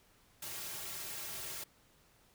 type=noise with comb filter; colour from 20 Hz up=white; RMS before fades=-43 dBFS; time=0.42-1.64 s; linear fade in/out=5 ms; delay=4 ms; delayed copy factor=-0.7; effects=pink hiss -67 dBFS RMS until 2.34 s